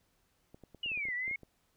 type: clicks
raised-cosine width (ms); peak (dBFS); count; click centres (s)
2; -38; 11; 0.545 / 0.637 / 0.747 / 0.861 / 0.917 / 0.975 / 1.054 / 1.086 / 1.279 / 1.312 / 1.433
type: exponential two-way sweep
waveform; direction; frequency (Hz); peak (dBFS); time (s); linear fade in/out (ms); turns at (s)
sine; down then up; 2944 to 1929 to 2200; -33; 0.83-1.36; 5; 1.14
effects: pink hiss -74 dBFS RMS until 1.76 s